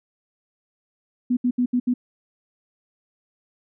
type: tone bursts at uneven times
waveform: sine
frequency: 246.9 Hz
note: B3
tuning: in tune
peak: -17 dBFS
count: 5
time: 1.3-1.37 / 1.44-1.51 / 1.58-1.66 / 1.73-1.8 / 1.87-1.94 s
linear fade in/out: 10 ms
effects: none